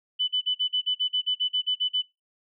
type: tone bursts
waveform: sine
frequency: 3000 Hz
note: F#7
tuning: 23 cents sharp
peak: -21 dBFS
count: 14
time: 0.19-2.023 s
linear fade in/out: 20 ms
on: 91 ms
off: 43 ms
effects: noise-tail reverb RT60 0.2 s tail -18 dB re dry